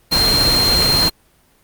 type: tone in noise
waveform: sine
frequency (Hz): 4186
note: C8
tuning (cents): 0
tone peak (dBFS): -13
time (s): 0.11-1.1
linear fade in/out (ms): 20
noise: pink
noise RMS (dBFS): -18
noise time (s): 0.11-1.1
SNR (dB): +2
effects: pink hiss -55 dBFS RMS until 1.63 s + Opus 24 kbps